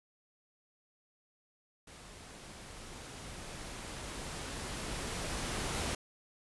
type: noise with level ramp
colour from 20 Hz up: pink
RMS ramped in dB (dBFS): -52 to -35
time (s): 1.87-5.95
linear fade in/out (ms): 5
effects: resampled to 24000 Hz